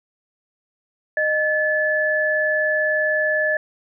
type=tone pair together; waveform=sine; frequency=615.7 / 1729 Hz; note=D#5 / A6; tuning=-18 / -31 cents; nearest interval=octave + tritone; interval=1787 cents; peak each=-21 / -19 dBFS; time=1.17-3.57 s; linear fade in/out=2 ms; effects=none